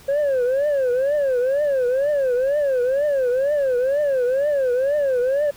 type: tone with vibrato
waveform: sine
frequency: 539 Hz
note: C#5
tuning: 49 cents flat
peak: -14 dBFS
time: 0.08-5.51 s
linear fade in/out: 10 ms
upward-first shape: triangle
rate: 2.1 Hz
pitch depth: 200 cents each way
effects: tanh soft clip ceiling -16 dBFS + pink hiss -47 dBFS RMS until 5.56 s